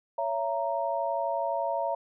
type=chord; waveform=sine; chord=A# diminished; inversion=first; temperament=just; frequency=559.4 / 671.3 / 932.3 Hz; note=C#5 / E5 / A#5; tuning=+16 / +31 / 0 cents; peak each=-32 / -30 / -31 dBFS; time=0.18-1.95 s; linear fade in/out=5 ms; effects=none